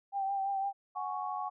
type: tone with vibrato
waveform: sine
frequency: 785 Hz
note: G5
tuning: 2 cents sharp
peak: -30 dBFS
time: 0.12-0.73 s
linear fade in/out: 50 ms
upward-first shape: triangle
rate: 5.9 Hz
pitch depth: 36 cents each way
type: chord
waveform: sine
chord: F# suspended second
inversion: none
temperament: just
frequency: 740 / 832.5 / 1110 Hz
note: F#5 / G#5 / C#6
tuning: 0 / +4 / +2 cents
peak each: -38 dBFS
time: 0.95-1.5 s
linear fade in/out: 20 ms
effects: none